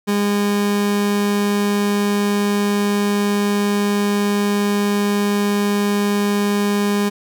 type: tone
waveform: 30% pulse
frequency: 204.2 Hz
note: G#3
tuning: 29 cents flat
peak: -13 dBFS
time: 0.07-7.1 s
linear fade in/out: 20 ms
effects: none